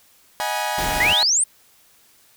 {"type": "chord", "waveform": "sawtooth", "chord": "G# minor seventh", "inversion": "second", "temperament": "equal with one note detuned", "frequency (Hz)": [622.3, 740, 830.6, 964.6], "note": ["D#5", "F#5", "G#5", "B5"], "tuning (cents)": [0, 0, 0, -41], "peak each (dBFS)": [-26, -26, -21, -25], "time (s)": [0.4, 1.23], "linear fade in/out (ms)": 0}
{"type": "noise", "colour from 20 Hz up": "pink", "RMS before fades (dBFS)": -27, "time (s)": [0.78, 1.13], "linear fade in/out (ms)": 2}
{"type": "exponential sweep", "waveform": "sine", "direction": "up", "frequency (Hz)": [1864.7, 9250], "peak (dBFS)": -15, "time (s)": [1, 1.44], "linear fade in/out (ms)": 5}
{"effects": ["white hiss -55 dBFS RMS until 2.36 s"]}